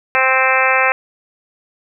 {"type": "harmonic tone", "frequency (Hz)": 261.6, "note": "C4", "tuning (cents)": 0, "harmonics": [2, 3, 4, 5, 6, 7, 8, 9, 10], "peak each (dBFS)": [-20, -20, -20, -20, -20, -20, -20, -20, -20], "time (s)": [0.15, 0.92], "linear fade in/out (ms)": 0, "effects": []}